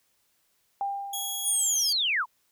sine tone with exponential decay, 797 Hz, G5, 28 cents sharp, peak -25 dBFS, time 0.81-2.01 s, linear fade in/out 1 ms, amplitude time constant 260 ms
10% pulse tone with pitch glide, 3327 to 3232 Hz, G#7 to G#7, +2 to -48 cents, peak -23 dBFS, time 1.13-1.93 s, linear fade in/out 5 ms, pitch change -50 cents, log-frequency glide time 1.49-1.58 s
sine linear sweep, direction down, 9956 to 851 Hz, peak -23 dBFS, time 1.43-2.26 s, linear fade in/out 50 ms
effects white hiss -70 dBFS RMS until 2.51 s

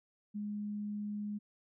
sine tone, 207.7 Hz, G#3, in tune, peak -36 dBFS, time 0.34-1.39 s, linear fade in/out 20 ms, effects none

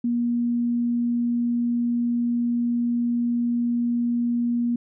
sine tone, 238.4 Hz, A#3, 39 cents sharp, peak -20 dBFS, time 0.04-4.76 s, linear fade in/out 5 ms, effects none

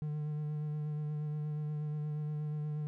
triangle tone with vibrato, 150.6 Hz, D3, 44 cents sharp, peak -32 dBFS, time 0.02-2.87 s, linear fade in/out 0 ms, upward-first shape sine, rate 8.4 Hz, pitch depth 19 cents each way, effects none

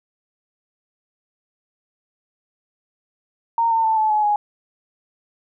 sine tone with pitch steps, 923 / 904 / 885.4 / 867.2 / 849.3 / 831.9 Hz, A#5 / A5 / A5 / A5 / G#5 / G#5, -17 / +47 / +11 / -25 / +39 / +3 cents, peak -15 dBFS, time 3.58-4.36 s, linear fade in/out 2 ms, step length 130 ms, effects none

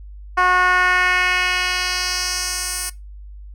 10% pulse tone with band-pass filter sweep, 363.8 Hz, F#4, 29 cents flat, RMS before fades -19 dBFS, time 0.37-2.9 s, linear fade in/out 10 ms, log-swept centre 1100 to 9600 Hz, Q 1.6, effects noise-tail reverb RT60 0.2 s tail -19 dB re dry + added 50 Hz sine -34 dBFS peak until 3.54 s

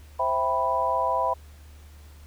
sine chord, C major seventh, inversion none, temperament equal, 523.3 / 659.3 / 784 / 987.8 Hz, C5 / E5 / G5 / B5, 0 / 0 / 0 / 0 cents, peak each -30 / -28 / -30 / -24 dBFS, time 0.19-1.34 s, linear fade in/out 10 ms, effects added 74 Hz sine -45 dBFS peak until 2.26 s + pink hiss -56 dBFS RMS until 2.26 s

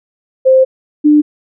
sine tone pair in turn, 523.3 / 298.7 Hz, C5 / D4, 0 / +29 cents, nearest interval minor seventh, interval 971 cents, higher first, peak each -4 dBFS, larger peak neither, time 0.45-0.65 / 1.04-1.22 s, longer first, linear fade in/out 20 ms, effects none

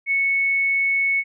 sine tone, 2209 Hz, C#7, 7 cents flat, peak -17 dBFS, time 0.06-1.24 s, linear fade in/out 50 ms, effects none

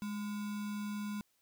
sine tone with sample-and-hold, 207.7 Hz, G#3, in tune, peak -36 dBFS, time 0.02-1.21 s, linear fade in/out 0 ms, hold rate 1225 Hz, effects white hiss -75 dBFS RMS until 1.41 s

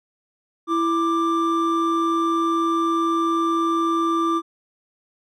triangle tone pair together, 331.7 / 1182 Hz, E4 / D6, +11 / +11 cents, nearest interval octave + minor seventh, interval 2200 cents, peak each -19 dBFS, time 0.67-4.42 s, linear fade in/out 50 ms, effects none

